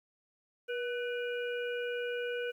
harmonic tone with a mistuned harmonic, 482.8 Hz, B4, 39 cents flat, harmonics 1 / 3 / 5 / 6, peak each -34 / -40 / -46 / -46 dBFS, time 0.68-2.52 s, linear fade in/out 20 ms, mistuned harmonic 3, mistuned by +57 cents, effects 11-bit

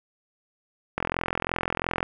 click train, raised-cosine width 0.5 ms, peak -10 dBFS, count 46, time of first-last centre 0.98-2.029 s, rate 42.9 Hz, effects none

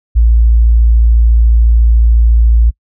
sine tone, 57 Hz, A#1, 38 cents flat, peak -4 dBFS, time 0.15-2.71 s, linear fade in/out 20 ms, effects noise-tail reverb RT60 0.1 s tail -26 dB re dry

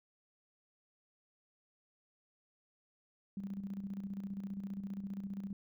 sine tone with tremolo, 197.1 Hz, G3, 10 cents sharp, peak -37 dBFS, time 3.37-5.53 s, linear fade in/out 2 ms, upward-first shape square, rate 15 Hz, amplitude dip 55%, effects none

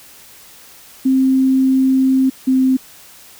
sine tone pair in turn, 263.6 / 260.9 Hz, C4 / C4, +13 / -5 cents, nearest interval unison, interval 18 cents, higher first, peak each -10 dBFS, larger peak neither, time 1.05-2.3 / 2.47-2.77 s, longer first, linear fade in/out 10 ms, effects white hiss -42 dBFS RMS until 3.39 s

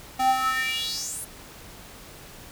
square tone with high-pass filter sweep, 259.2 Hz, C4, 16 cents flat, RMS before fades -26 dBFS, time 0.19-1.25 s, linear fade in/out 10 ms, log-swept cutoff 590 to 11000 Hz, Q 5.4, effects pink hiss -45 dBFS RMS until 2.51 s

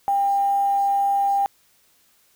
sine tone with quantisation, 797 Hz, G5, 28 cents sharp, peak -17 dBFS, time 0.08-1.46 s, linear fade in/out 0 ms, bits 7, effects white hiss -60 dBFS RMS until 2.35 s

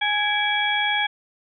harmonic tone with a mistuned harmonic, 831 Hz, G#5, 1 cent sharp, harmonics 1 / 2 / 3 / 4, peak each -25 / -25 / -25 / -25 dBFS, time 0.01-1.07 s, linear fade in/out 10 ms, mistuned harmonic 3, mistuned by -130 cents, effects none

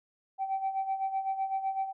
sine tone with tremolo, 773 Hz, G5, 24 cents flat, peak -25 dBFS, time 0.38-1.93 s, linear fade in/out 50 ms, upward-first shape sine, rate 7.9 Hz, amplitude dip 70%, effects tanh soft clip ceiling -24 dBFS

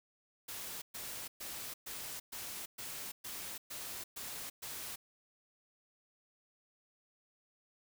white noise bursts, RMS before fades -44 dBFS, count 10, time 0.48-4.96 s, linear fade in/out 10 ms, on 340 ms, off 120 ms, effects none

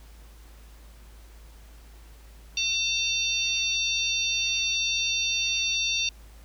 harmonic tone with a mistuned harmonic, 901 Hz, A5, 41 cents sharp, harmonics 3 / 4 / 5 / 6, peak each -28 / -29 / -30 / -31 dBFS, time 2.57-6.09 s, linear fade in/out 2 ms, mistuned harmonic 6, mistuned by +110 cents, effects added 54 Hz sine -46 dBFS peak until 6.44 s + pink hiss -56 dBFS RMS until 6.44 s

